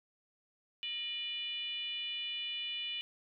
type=tone with frequency modulation; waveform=sine; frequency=2953 Hz; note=F#7; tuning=4 cents flat; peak=-36 dBFS; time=0.83-3.01 s; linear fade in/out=0 ms; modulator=540 Hz; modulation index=0.9; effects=none